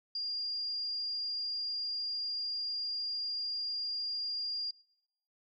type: tone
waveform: sine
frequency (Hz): 4809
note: D8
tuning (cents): +40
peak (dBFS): -33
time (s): 0.15-4.71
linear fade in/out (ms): 5
effects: noise-tail reverb RT60 0.8 s tail -24 dB re dry